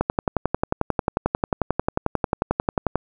click train, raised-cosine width 1 ms, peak -5 dBFS, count 34, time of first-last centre 0.01-2.956 s, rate 11.2 Hz, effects none

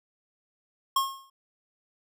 square tone with exponential decay, 1081 Hz, C#6, 44 cents flat, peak -20 dBFS, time 0.96-1.3 s, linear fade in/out 5 ms, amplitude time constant 73 ms, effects none

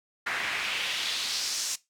pink noise with band-pass filter sweep, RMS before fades -31 dBFS, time 0.26-1.76 s, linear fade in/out 10 ms, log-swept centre 1700 to 6600 Hz, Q 2, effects noise-tail reverb RT60 0.2 s tail -19 dB re dry

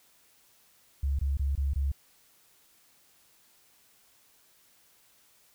sine tone bursts, 69.3 Hz, C#2, in tune, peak -25 dBFS, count 5, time 1.03-1.918 s, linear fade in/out 5 ms, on 160 ms, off 22 ms, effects white hiss -63 dBFS RMS until 5.54 s

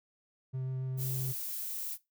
triangle tone with vibrato, 130.4 Hz, C3, 5 cents flat, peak -31 dBFS, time 0.53-1.33 s, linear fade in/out 20 ms, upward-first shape sine, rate 7.2 Hz, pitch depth 8 cents each way
violet noise, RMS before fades -38 dBFS, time 0.97-1.98 s, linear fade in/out 50 ms
effects noise-tail reverb RT60 0.2 s tail -18 dB re dry

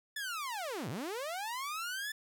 sawtooth linear two-way sweep, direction down then up, 1760 to 100 to 1760 Hz, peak -33 dBFS, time 0.16-2.12 s, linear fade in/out 5 ms, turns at 0.89 s, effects none

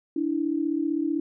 sine tone pair together, 291.5 / 327.2 Hz, D4 / E4, -13 / -13 cents, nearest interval major second, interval 200 cents, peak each -26 / -26 dBFS, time 0.16-1.2 s, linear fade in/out 5 ms, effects none

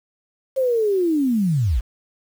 sine linear sweep, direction down, 541 to 43.65 Hz, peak -16 dBFS, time 0.56-1.81 s, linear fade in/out 20 ms, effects 7-bit

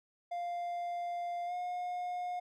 triangle tone with pitch glide, 698.5 to 716.5 Hz, F5 to F5, 0 to +44 cents, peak -33 dBFS, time 0.31-2.4 s, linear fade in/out 10 ms, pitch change +44 cents, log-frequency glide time 1.46-1.53 s, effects none

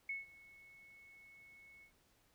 sine tone with ADSR envelope, 2200 Hz, C#7, 14 cents flat, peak -37 dBFS, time 0.09-1.92 s, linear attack 4 ms, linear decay 160 ms, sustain -21 dB, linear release 92 ms, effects pink hiss -73 dBFS RMS until 2.34 s

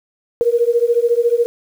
sine beating tone pair, 466.2 / 480.2 Hz, A#4 / B4, 0 / -49 cents, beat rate 14 Hz, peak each -15 dBFS, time 0.41-1.46 s, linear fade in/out 0 ms, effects 7-bit

